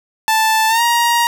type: tone with pitch glide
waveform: sawtooth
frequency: 880 to 943.2 Hz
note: A5 to A#5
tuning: 0 to +20 cents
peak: -8 dBFS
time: 0.28-1.27 s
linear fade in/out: 0 ms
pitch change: +120 cents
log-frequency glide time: 0.68-0.82 s
effects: none